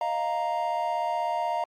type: chord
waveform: triangle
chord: Eb suspended second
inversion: none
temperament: equal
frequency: 622.3 / 698.5 / 932.3 Hz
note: Eb5 / F5 / Bb5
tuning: 0 / 0 / 0 cents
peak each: -31 / -27 / -27 dBFS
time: 0.01-1.64 s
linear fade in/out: 2 ms
effects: Opus 48 kbps